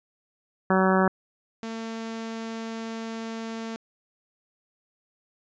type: harmonic tone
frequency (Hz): 188.8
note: F#3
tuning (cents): +35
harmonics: 1 / 2 / 3 / 4 / 5 / 6 / 7 / 8 / 9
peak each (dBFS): -22 / -25 / -27 / -28 / -29 / -30 / -30 / -31 / -32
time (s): 0.7-1.08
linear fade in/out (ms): 2
type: tone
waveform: sawtooth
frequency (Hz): 225.7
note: A3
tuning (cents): +44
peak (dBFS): -28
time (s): 1.63-3.76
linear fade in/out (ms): 0
effects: resampled to 16000 Hz